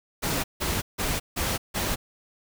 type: noise bursts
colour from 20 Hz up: pink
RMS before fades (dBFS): -27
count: 5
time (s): 0.22-1.96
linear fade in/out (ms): 20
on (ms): 220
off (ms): 160
effects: none